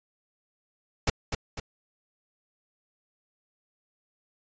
pink noise with echo, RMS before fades -23 dBFS, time 1.07-1.1 s, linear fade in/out 5 ms, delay 250 ms, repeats 2, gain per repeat -6 dB, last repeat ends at 1.6 s, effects resampled to 16000 Hz

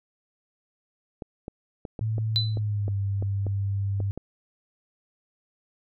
clicks, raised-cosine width 2 ms, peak -21 dBFS, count 11, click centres 1.222 / 1.481 / 1.852 / 1.992 / 2.182 / 2.572 / 2.881 / 3.225 / 3.467 / 4.003 / 4.176 s
sine tone with pitch glide, 110 to 99.14 Hz, A2 to G2, 0 to +20 cents, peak -24 dBFS, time 2.01-4.11 s, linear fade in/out 0 ms, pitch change -180 cents, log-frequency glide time 2.43-2.96 s
sine tone with exponential decay, 4002 Hz, B7, 22 cents sharp, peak -18 dBFS, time 2.36-2.59 s, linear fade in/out 0 ms, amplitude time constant 48 ms
effects none

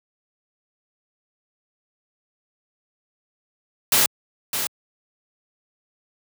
white noise with echo, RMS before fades -17 dBFS, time 3.92-4.06 s, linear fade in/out 2 ms, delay 610 ms, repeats 1, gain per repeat -8 dB, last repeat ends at 4.67 s, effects high-pass 100 Hz 12 dB/octave

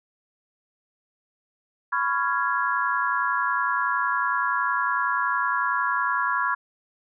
sine chord, C# dominant seventh, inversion third, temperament just, 997.9 / 1108.7 / 1385.9 / 1663.1 Hz, B5 / C#6 / E#6 / G#6, +18 / 0 / -14 / +2 cents, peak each -27 dBFS, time 1.92-6.55 s, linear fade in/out 10 ms, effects none

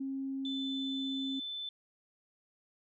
sine tone with pitch glide, 270 to 268.3 Hz, C#4 to C4, -45 to +44 cents, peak -34 dBFS, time 0-1.4 s, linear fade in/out 10 ms, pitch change -11 cents, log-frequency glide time 0.27-0.66 s
sine tone, 3520 Hz, A7, in tune, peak -37 dBFS, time 0.45-1.69 s, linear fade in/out 2 ms
effects tanh soft clip ceiling -25 dBFS

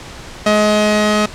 sawtooth tone pair together, 211.2 / 633 Hz, G#3 / D#5, +29 / +30 cents, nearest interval octave + perfect fifth, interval 1901 cents, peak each -10 dBFS, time 0.46-1.26 s, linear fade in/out 5 ms, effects pink hiss -33 dBFS RMS until 1.34 s + low-pass 7000 Hz 12 dB/octave

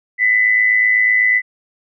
sine tone with amplitude modulation, 2000 Hz, B6, 21 cents sharp, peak -8 dBFS, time 0.18-1.42 s, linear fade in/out 50 ms, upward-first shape sine, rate 108 Hz, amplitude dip 55%, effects none

